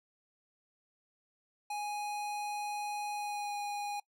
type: tone with pitch glide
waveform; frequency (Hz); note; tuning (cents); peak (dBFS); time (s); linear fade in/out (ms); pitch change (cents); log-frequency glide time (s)
square; 830 to 820.9; G#5 to G#5; -1 to -20; -36; 1.7-4; 5; -19; 3.14-3.55
effects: noise-tail reverb RT60 0.1 s tail -23 dB re dry + low-pass 12000 Hz 12 dB/octave